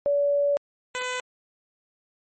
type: tone pair in turn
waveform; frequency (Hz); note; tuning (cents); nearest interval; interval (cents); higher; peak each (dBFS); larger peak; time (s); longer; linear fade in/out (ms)
sine / 10% pulse; 572 / 502.5; D5 / B4; -46 / +30; major second; 224; first; -19; neither; 0.06-0.57 / 0.95-1.2; first; 0
effects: MP3 32 kbps